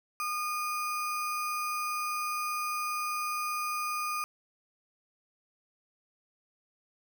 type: tone with sample-and-hold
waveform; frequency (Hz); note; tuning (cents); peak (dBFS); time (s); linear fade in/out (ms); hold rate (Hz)
sine; 1219; D#6; -36; -30; 0.2-4.24; 0; 3675
effects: none